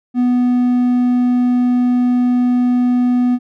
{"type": "tone", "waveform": "triangle", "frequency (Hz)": 246.9, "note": "B3", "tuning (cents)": 0, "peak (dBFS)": -9, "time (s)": [0.14, 3.39], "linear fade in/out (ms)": 50, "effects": []}